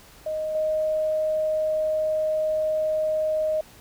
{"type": "tone with level steps", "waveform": "sine", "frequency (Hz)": 622.3, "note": "D#5", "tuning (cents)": 0, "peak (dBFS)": [-25, -21], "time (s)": [0.26, 3.61], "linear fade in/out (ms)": 5, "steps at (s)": 0.55, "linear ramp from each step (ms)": 2, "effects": ["added 50 Hz sine -56 dBFS peak until 3.8 s", "pink hiss -50 dBFS RMS until 3.8 s"]}